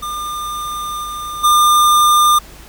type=tone with level steps; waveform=square; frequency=1202 Hz; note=D6; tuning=40 cents sharp; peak=-22 / -24 / -9 dBFS; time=0.02-2.39 s; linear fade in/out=10 ms; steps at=1.03 / 1.43 s; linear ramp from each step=20 ms; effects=added 50 Hz sine -39 dBFS peak until 2.68 s + pink hiss -40 dBFS RMS until 2.68 s